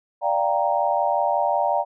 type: chord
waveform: sine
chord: G minor seventh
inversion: second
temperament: equal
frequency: 587.3 / 698.5 / 784 / 932.3 Hz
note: D5 / F5 / G5 / Bb5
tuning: 0 / 0 / 0 / 0 cents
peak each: -24 dBFS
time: 0.21-1.85 s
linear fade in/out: 50 ms
effects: none